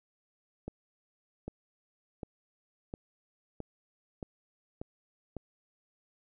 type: accelerating click train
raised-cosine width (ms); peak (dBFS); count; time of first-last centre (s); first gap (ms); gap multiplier
2; -25; 8; 0.68-5.367; 800; 0.94
effects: none